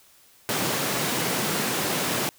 pink high-pass noise, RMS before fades -26 dBFS, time 0.49-2.29 s, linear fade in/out 0 ms, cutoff 140 Hz, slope 24 dB/octave, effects white hiss -56 dBFS RMS until 2.38 s

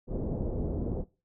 pink low-pass noise, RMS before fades -32 dBFS, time 0.07-1.05 s, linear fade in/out 50 ms, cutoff 530 Hz, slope 24 dB/octave, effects noise-tail reverb RT60 0.3 s tail -19 dB re dry

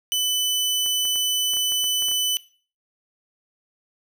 sawtooth tone, 3000 Hz, F#7, 23 cents sharp, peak -17 dBFS, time 0.12-2.37 s, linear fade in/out 0 ms
clicks, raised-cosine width 0.5 ms, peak -26 dBFS, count 10, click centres 0.862 / 1.053 / 1.158 / 1.536 / 1.569 / 1.721 / 1.842 / 2.023 / 2.085 / 2.115 s
effects noise-tail reverb RT60 0.4 s tail -19 dB re dry

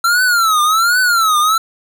square tone with vibrato, 1349 Hz, E6, 40 cents sharp, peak -11 dBFS, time 0.04-1.58 s, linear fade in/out 5 ms, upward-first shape triangle, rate 1.3 Hz, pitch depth 210 cents each way, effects none

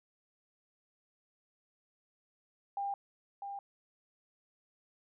sine tone with echo, 799 Hz, G5, 33 cents sharp, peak -33 dBFS, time 2.77-2.94 s, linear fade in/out 2 ms, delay 650 ms, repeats 1, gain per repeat -6 dB, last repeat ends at 3.59 s, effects none

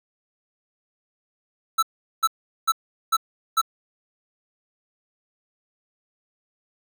square tone bursts, 1318.5 Hz, E6, in tune, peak -17 dBFS, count 5, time 1.78-3.615 s, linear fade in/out 10 ms, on 47 ms, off 400 ms, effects none

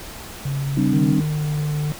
sine tone, 138.6 Hz, C#3, in tune, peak -21 dBFS, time 0.45-1.13 s, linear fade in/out 5 ms
sine chord, G suspended fourth, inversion none, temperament equal with one note detuned, 196 / 261.6 / 299.7 Hz, G3 / C4 / D4, 0 / 0 / +35 cents, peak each -21 dBFS, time 0.77-1.21 s, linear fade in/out 5 ms
triangle tone with pitch glide, 153.7 to 149.41 Hz, D#3 to D3, -21 to +30 cents, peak -18 dBFS, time 0.93-1.92 s, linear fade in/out 0 ms, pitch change -49 cents, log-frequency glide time 1.17-1.53 s
effects pink hiss -36 dBFS RMS until 1.99 s

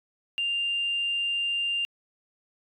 sine tone, 2794 Hz, F7, in tune, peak -24 dBFS, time 0.38-1.85 s, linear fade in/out 0 ms, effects tanh soft clip ceiling -20 dBFS

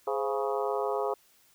harmonic tone with a mistuned harmonic, 138.59 Hz, C#3, in tune, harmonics 3 / 4 / 5 / 6 / 7 / 8 / 9, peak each -31 / -33 / -35 / -37 / -38 / -39 / -40 dBFS, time 0.07-1.14 s, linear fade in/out 5 ms, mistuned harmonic 4, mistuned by -99 cents, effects white hiss -63 dBFS RMS until 1.54 s

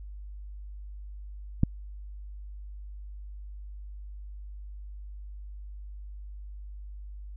click, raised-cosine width 5 ms, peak -8 dBFS, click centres 1.634 s, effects added 50 Hz sine -39 dBFS peak until 7.36 s

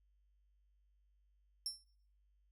30% pulse tone with exponential decay, 5400 Hz, E8, 41 cents sharp, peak -31 dBFS, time 1.66-1.84 s, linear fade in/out 1 ms, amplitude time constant 39 ms, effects noise-tail reverb RT60 0.6 s tail -23 dB re dry + added 50 Hz sine -70 dBFS peak until 2.51 s

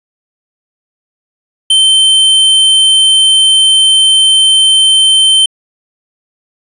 square tone, 3100 Hz, G7, 20 cents flat, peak -5 dBFS, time 1.7-5.46 s, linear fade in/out 5 ms, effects resampled to 24000 Hz

